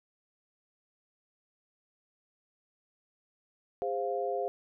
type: chord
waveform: sine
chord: F minor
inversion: first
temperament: equal with one note detuned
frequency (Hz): 406.1 / 523.3 / 698.5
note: Ab4 / C5 / F5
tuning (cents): -39 / 0 / 0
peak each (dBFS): -34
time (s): 3.82-4.48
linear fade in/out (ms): 0
effects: none